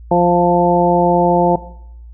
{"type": "harmonic tone with a mistuned harmonic", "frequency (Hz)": 174.61, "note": "F3", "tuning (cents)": 0, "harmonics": [1, 2, 3, 4, 5], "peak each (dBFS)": [-16, -16, -16, -16, -16], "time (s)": [0.11, 1.56], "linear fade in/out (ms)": 5, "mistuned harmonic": 5, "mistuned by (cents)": 17, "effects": ["noise-tail reverb RT60 0.7 s tail -17 dB re dry", "added 58 Hz sine -33 dBFS peak until 2.13 s"]}